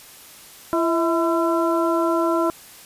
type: harmonic tone with a mistuned harmonic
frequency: 337 Hz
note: E4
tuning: 38 cents sharp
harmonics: 1 / 2 / 3 / 4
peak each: -20 / -23 / -25 / -26 dBFS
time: 0.73-2.5 s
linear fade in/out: 0 ms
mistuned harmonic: 2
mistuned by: -61 cents
effects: white hiss -44 dBFS RMS until 2.85 s + resampled to 32000 Hz